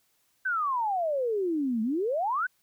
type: exponential two-way sweep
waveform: sine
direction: down then up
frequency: 1568 to 212.9 to 1568 Hz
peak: -25 dBFS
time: 0.45-2.47 s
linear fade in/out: 10 ms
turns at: 1.82 s
effects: white hiss -70 dBFS RMS until 2.62 s